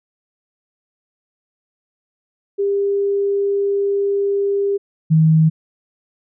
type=tone pair in turn; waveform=sine; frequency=399.9 / 158.7 Hz; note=G4 / D#3; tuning=+35 / +35 cents; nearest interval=octave + major third; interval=1600 cents; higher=first; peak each=-15 / -9 dBFS; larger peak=second; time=2.58-4.78 / 5.1-5.5 s; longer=first; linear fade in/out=20 ms; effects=none